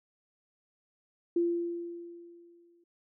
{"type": "tone with exponential decay", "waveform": "sine", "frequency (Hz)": 343.2, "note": "F4", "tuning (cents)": -30, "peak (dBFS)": -23, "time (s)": [1.36, 2.84], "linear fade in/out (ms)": 5, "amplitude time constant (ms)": 320, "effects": []}